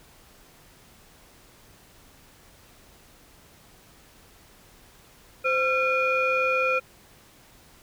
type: tone cluster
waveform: sine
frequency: 518 / 1362 / 2438 Hz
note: C5 / F6 / D#7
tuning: -17 / -44 / -36 cents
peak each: -24 / -25 / -24 dBFS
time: 5.44-6.8 s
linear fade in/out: 20 ms
effects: tanh soft clip ceiling -14 dBFS + pink hiss -54 dBFS RMS until 7.82 s